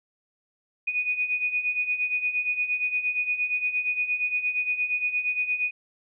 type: beating tone pair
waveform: sine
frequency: 2471 / 2479.6 Hz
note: D#7 / D#7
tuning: -13 / -7 cents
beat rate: 8.6 Hz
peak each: -30 / -25 dBFS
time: 0.87-5.71 s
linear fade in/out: 10 ms
effects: none